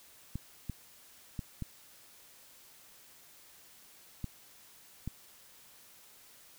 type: clicks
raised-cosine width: 5 ms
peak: -24 dBFS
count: 6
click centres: 0.356 / 0.697 / 1.392 / 1.623 / 4.243 / 5.076 s
effects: white hiss -58 dBFS RMS until 6.58 s